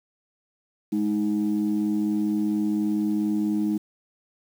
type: tone pair together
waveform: sine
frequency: 209.3 / 313.6 Hz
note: G#3 / D#4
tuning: +14 / +14 cents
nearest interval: perfect fifth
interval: 700 cents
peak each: -23 / -23 dBFS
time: 0.92-3.78 s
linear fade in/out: 10 ms
effects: tanh soft clip ceiling -16 dBFS + 8-bit